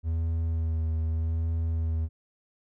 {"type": "tone with vibrato", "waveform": "triangle", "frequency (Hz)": 81.1, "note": "E2", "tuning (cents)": -28, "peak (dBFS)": -23, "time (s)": [0.03, 2.09], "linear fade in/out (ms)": 50, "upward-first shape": "sine", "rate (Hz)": 0.82, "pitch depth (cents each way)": 21, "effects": []}